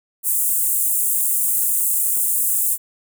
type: high-pass noise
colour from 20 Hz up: pink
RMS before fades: -19 dBFS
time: 0.23-2.78 s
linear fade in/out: 50 ms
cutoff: 8000 Hz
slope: 48 dB/octave
effects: none